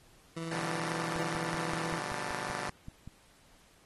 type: tone with tremolo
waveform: 20% pulse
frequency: 164.81 Hz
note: E3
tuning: in tune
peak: -30 dBFS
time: 0.36-2 s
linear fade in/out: 10 ms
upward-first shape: triangle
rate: 19 Hz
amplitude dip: 30%
type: chord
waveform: 5% pulse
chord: G dominant seventh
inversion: first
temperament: just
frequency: 122.5 / 147 / 176.4 / 196 Hz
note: B2 / D3 / F3 / G3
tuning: -14 / +2 / +18 / 0 cents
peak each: -31 dBFS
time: 0.51-2.7 s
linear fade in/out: 5 ms
type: click train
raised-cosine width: 5 ms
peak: -32 dBFS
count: 11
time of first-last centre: 1.16-3.076 s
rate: 5.22 Hz
effects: pink hiss -62 dBFS RMS until 3.85 s + AAC 32 kbps